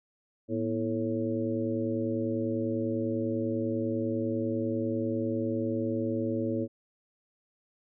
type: harmonic tone with a mistuned harmonic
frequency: 110 Hz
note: A2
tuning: in tune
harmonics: 1 / 2 / 3 / 4 / 5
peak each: -36 / -32 / -32 / -36 / -35 dBFS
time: 0.48-6.68 s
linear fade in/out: 50 ms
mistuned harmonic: 2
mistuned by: +150 cents
effects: none